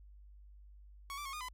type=tone with pitch steps; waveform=sawtooth; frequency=1112 / 1169 / 1091 / 1223 / 1008 Hz; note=C#6 / D6 / C#6 / D#6 / B5; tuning=+5 / -8 / -28 / -30 / +35 cents; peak=-37 dBFS; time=1.1-1.485 s; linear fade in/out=0 ms; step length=77 ms; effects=added 50 Hz sine -53 dBFS peak until 1.53 s + MP3 64 kbps